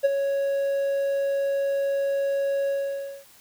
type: tone with ADSR envelope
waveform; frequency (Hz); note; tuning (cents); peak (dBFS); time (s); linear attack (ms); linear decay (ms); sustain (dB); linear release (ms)
triangle; 554.4; C#5; 0; -12; 0.03-3.25; 21; 24; -8; 570
effects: white hiss -53 dBFS RMS until 3.4 s